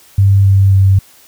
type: tone with pitch steps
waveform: sine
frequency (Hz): 98.5 / 97.54 / 96.58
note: G2 / G2 / G2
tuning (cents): +9 / -8 / -25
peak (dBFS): -5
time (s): 0.18-0.99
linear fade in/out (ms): 5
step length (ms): 270
effects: white hiss -44 dBFS RMS until 1.27 s

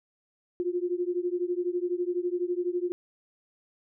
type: beating tone pair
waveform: sine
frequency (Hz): 349.9 / 361.9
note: F4 / F#4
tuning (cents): +3 / -38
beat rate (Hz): 12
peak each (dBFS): -29 / -30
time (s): 0.6-2.92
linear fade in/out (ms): 0
effects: none

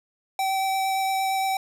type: tone with vibrato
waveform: square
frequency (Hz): 770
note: G5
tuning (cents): -31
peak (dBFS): -23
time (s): 0.39-1.57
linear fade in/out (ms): 2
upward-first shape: sine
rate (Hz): 8.7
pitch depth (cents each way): 9
effects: none

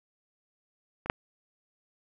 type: clicks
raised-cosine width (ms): 0.5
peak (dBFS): -24 / -7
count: 2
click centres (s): 1.06 / 1.099
effects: none

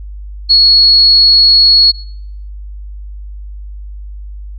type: tone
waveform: sine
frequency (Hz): 4347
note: C#8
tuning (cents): -35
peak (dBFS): -3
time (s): 0.49-1.92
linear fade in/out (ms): 20
effects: noise-tail reverb RT60 0.6 s tail -18 dB re dry + added 50 Hz sine -24 dBFS peak until 4.58 s

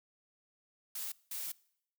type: noise bursts at uneven times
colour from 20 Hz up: blue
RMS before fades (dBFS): -40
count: 2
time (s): 0.95-1.12 / 1.31-1.52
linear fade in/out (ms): 5
effects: noise-tail reverb RT60 0.7 s tail -23 dB re dry

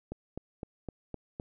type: click train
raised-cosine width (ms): 2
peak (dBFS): -24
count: 6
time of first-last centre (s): 0.12-1.399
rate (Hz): 3.91
effects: none

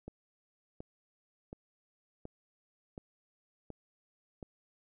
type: click train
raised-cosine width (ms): 2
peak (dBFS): -30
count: 7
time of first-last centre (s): 0.08-4.428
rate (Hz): 1.38
effects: none

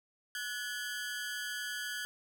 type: ring-modulated tone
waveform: sawtooth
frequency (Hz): 1585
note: G6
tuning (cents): +19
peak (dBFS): -30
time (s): 0.35-2.05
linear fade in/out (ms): 0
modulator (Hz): 116
effects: none

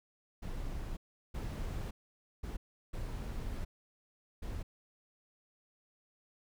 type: noise bursts at uneven times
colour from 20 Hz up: brown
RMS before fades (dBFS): -39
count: 5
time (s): 0.42-0.97 / 1.34-1.91 / 2.43-2.57 / 2.93-3.65 / 4.42-4.63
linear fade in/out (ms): 10
effects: none

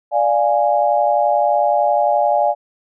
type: chord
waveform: sine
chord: D diminished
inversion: none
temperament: equal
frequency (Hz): 587.3 / 698.5 / 830.6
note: D5 / F5 / Ab5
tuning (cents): 0 / 0 / 0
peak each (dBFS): -17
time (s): 0.11-2.55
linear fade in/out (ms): 50
effects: none

